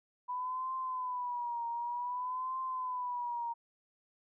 sine tone with vibrato, 987.8 Hz, B5, in tune, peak -34 dBFS, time 0.28-3.54 s, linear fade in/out 20 ms, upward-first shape triangle, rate 0.54 Hz, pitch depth 100 cents each way, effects none

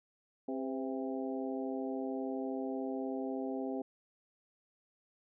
harmonic tone with a mistuned harmonic, 132.9 Hz, C3, 27 cents sharp, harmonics 2 / 3 / 4 / 5 / 6, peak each -37 / -41 / -43 / -45 / -47 dBFS, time 0.48-3.82 s, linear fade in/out 5 ms, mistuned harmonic 4, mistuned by -54 cents, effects none

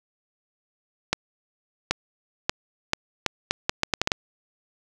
accelerating click train, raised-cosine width 0.2 ms, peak -3 dBFS, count 12, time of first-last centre 1.13-4.118 s, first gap 780 ms, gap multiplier 0.75, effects none

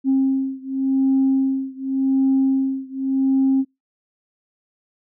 sine beating tone pair, 267.2 / 268.08 Hz, C4 / C4, +36 / +42 cents, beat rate 0.88 Hz, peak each -18 / -19 dBFS, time 0.04-3.65 s, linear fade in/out 50 ms, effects noise-tail reverb RT60 0.2 s tail -25 dB re dry + tanh soft clip ceiling -10 dBFS

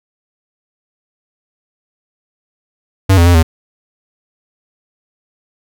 square tone with pitch steps, 96 / 85.2 / 87.4 / 81.6 Hz, G2 / F2 / F2 / E2, -36 / -42 / +2 / -17 cents, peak -6 dBFS, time 3.09-3.43 s, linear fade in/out 10 ms, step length 85 ms, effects none

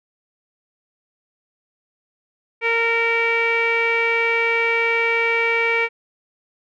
sawtooth tone with low-pass filter, 461.4 Hz, A#4, 18 cents flat, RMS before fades -19 dBFS, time 2.61-5.89 s, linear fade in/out 50 ms, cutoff 2300 Hz, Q 8, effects none

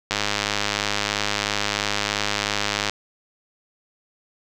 click train, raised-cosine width 0.2 ms, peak -4 dBFS, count 288, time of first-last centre 0.11-2.896 s, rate 103 Hz, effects none

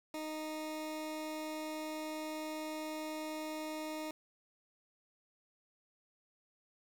20% pulse tone, 310.1 Hz, D#4, 6 cents flat, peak -34 dBFS, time 0.14-4.11 s, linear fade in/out 2 ms, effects 10-bit

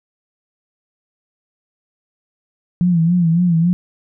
sine tone with vibrato, 171 Hz, F3, 36 cents flat, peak -11 dBFS, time 2.81-3.73 s, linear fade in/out 0 ms, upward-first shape sine, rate 3.6 Hz, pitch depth 87 cents each way, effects none

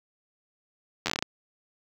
slowing click train, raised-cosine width 0.2 ms, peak -9 dBFS, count 9, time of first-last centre 1.06-1.225 s, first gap 10 ms, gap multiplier 1.2, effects high-pass 80 Hz 12 dB/octave + 7-bit

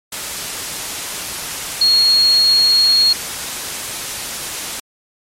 sine tone in noise, 4300 Hz, C8, 47 cents sharp, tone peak -9 dBFS, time 1.81-3.13 s, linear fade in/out 5 ms, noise white, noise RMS -24 dBFS, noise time 0.12-4.8 s, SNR +12 dB, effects low-pass 11000 Hz 12 dB/octave + MP3 64 kbps

